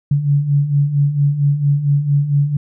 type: beating tone pair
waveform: sine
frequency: 140.2 / 144.6 Hz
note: C#3 / D3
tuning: +20 / -27 cents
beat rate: 4.4 Hz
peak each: -19 / -13 dBFS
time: 0.11-2.57 s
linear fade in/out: 5 ms
effects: none